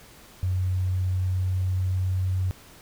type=tone with pitch glide; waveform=sine; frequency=92.3 to 92.94 Hz; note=F#2 to F#2; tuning=-4 to +8 cents; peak=-22 dBFS; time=0.43-2.51 s; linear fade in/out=0 ms; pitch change=+12 cents; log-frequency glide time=0.78-2.17 s; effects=pink hiss -50 dBFS RMS until 2.81 s